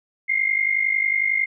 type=tone pair together; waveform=sine; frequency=2093 / 2144 Hz; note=C7 / C7; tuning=0 / +42 cents; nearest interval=unison; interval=42 cents; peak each=-21 dBFS; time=0.28-1.46 s; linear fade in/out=20 ms; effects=none